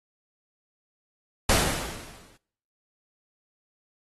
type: noise with exponential decay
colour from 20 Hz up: pink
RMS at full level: -19 dBFS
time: 1.49-2.37 s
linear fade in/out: 5 ms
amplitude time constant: 190 ms
effects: noise-tail reverb RT60 0.7 s tail -24 dB re dry + AAC 32 kbps

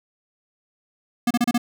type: tone bursts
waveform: square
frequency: 239.6 Hz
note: A#3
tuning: 48 cents sharp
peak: -17 dBFS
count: 5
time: 1.27-1.579 s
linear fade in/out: 5 ms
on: 37 ms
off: 31 ms
effects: none

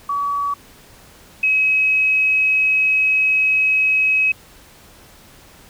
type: tone pair in turn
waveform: sine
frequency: 1138 / 2550 Hz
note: C#6 / D#7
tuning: +45 / +42 cents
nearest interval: octave + major second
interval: 1397 cents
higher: second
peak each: -18 / -13 dBFS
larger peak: second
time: 0.09-0.54 / 1.43-4.32 s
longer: second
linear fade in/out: 5 ms
effects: pink hiss -46 dBFS RMS until 5.69 s

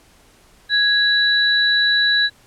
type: tone pair together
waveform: sine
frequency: 1661.2 / 3940 Hz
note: G#6 / B7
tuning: 0 / -5 cents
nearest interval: octave + minor third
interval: 1495 cents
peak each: -16 dBFS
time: 0.69-2.3 s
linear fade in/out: 50 ms
effects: pink hiss -52 dBFS RMS until 2.46 s + low-pass 12000 Hz 12 dB/octave

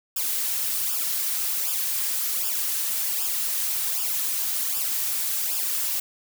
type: noise with flanger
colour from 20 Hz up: blue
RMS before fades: -26 dBFS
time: 0.16-6 s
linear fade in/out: 5 ms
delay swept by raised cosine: 0.48 to 4.68 ms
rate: 1.3 Hz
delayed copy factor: -0.85
effects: none

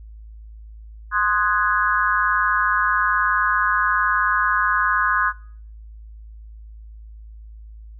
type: chord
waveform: sine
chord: Ab dominant seventh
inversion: first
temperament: equal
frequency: 1046.5 / 1244.5 / 1480 / 1661.2 Hz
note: C6 / Eb6 / Gb6 / Ab6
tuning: 0 / 0 / 0 / 0 cents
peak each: -22 dBFS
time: 1.11-5.33 s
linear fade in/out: 50 ms
effects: noise-tail reverb RT60 0.6 s tail -25 dB re dry + added 54 Hz sine -37 dBFS peak until 7.99 s

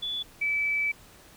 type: tone pair in turn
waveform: sine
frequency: 3446 / 2306 Hz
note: A7 / D7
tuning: -37 / -32 cents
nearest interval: perfect fifth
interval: 695 cents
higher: first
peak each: -29 / -24 dBFS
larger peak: second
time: 0.02-0.23 / 0.41-0.92 s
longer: second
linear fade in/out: 10 ms
effects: pink hiss -53 dBFS RMS until 1.36 s

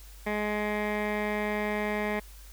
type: tone with low-pass filter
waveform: 15% pulse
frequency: 210 Hz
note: G#3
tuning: 19 cents sharp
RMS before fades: -30 dBFS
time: 0.26-2.2 s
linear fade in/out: 10 ms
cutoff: 2100 Hz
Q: 2.3
effects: added 50 Hz sine -46 dBFS peak until 2.52 s + white hiss -54 dBFS RMS until 2.52 s

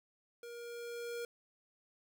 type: tone with level ramp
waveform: square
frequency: 473.1 Hz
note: A#4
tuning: 26 cents sharp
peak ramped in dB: -47 to -39 dBFS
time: 0.43-1.25 s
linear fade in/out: 2 ms
effects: none

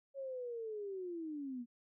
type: linear sweep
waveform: sine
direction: down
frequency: 554.4 to 232.6 Hz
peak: -40 dBFS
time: 0.14-1.66 s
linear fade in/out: 50 ms
effects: none

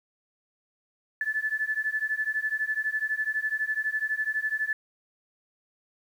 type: beating tone pair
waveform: sine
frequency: 1733 / 1745 Hz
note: A6 / A6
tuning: -27 / -15 cents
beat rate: 12 Hz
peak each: -29 dBFS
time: 1.21-4.73 s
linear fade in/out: 2 ms
effects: 9-bit

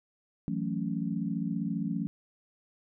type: chord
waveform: sine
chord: F# minor seventh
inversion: third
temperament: equal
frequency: 164.81 / 185 / 220 / 277.2 Hz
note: E3 / F#3 / A3 / C#4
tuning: 0 / 0 / 0 / 0 cents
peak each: -35 / -34 / -34 / -36 dBFS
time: 0.48-2.07 s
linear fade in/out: 0 ms
effects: none

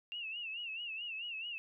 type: tone with vibrato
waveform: sine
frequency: 2738 Hz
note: F7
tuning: 35 cents flat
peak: -39 dBFS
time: 0.12-1.58 s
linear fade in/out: 0 ms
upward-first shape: sine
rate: 4.6 Hz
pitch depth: 110 cents each way
effects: none

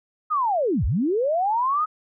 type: linear two-way sweep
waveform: sine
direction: down then up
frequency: 1283 to 49 to 1283 Hz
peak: -19 dBFS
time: 0.3-1.86 s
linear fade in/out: 20 ms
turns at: 0.85 s
effects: none

